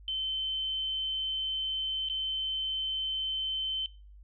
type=tone with dropouts; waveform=sine; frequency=3078 Hz; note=G7; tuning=32 cents flat; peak=-30 dBFS; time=0.08-3.86 s; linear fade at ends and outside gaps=1 ms; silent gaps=2.087-2.098 s; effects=noise-tail reverb RT60 0.4 s tail -22 dB re dry + added 50 Hz sine -49 dBFS peak until 4.23 s